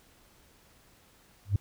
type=tone with exponential growth; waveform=sine; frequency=99.9 Hz; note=G2; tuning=33 cents sharp; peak=-16 dBFS; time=1.45-1.56 s; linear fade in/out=5 ms; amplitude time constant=22 ms; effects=tanh soft clip ceiling -18 dBFS + pink hiss -61 dBFS RMS until 1.6 s